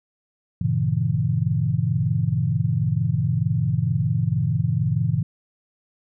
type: chord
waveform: sine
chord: G diminished seventh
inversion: none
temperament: equal with one note detuned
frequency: 98 / 116.54 / 138.59 / 163.11 Hz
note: G2 / Bb2 / Db3 / Fb3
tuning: 0 / 0 / 0 / -18 cents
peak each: -27 / -23 / -24 / -24 dBFS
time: 0.61-5.23 s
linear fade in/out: 5 ms
effects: none